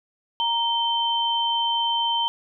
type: tone pair together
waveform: sine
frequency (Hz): 932.3 / 3102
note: A#5 / G7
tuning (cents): 0 / -19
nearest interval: octave + major sixth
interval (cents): 2081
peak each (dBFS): -23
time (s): 0.4-2.28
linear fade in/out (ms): 0
effects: none